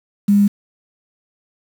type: tone with quantisation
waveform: sine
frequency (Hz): 202.8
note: G#3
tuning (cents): -41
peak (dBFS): -9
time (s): 0.28-0.48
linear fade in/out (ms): 10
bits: 6
effects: none